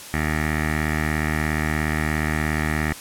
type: tone with low-pass filter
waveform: 15% pulse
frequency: 77 Hz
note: D#2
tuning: 17 cents flat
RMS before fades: -23 dBFS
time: 0.14-2.93 s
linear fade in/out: 0 ms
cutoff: 2000 Hz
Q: 7.1
effects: white hiss -38 dBFS RMS until 3 s + low-pass 12000 Hz 12 dB/octave